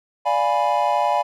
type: chord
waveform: triangle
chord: D diminished seventh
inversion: none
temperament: equal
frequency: 587.3 / 698.5 / 830.6 / 987.8 Hz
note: D5 / F5 / Ab5 / Cb6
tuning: 0 / 0 / 0 / 0 cents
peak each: -22 / -21 / -19 / -21 dBFS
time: 0.25-1.23 s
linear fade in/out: 20 ms
effects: none